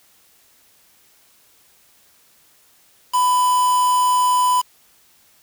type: tone with quantisation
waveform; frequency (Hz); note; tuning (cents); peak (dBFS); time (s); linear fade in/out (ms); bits
triangle; 997; B5; +16; -12; 3.13-4.62; 20; 4
effects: white hiss -55 dBFS RMS until 5.42 s